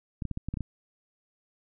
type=clicks; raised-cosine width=5 ms; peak=-20 dBFS; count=8; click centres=0.222 / 0.253 / 0.313 / 0.374 / 0.486 / 0.54 / 0.572 / 0.607 s; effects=none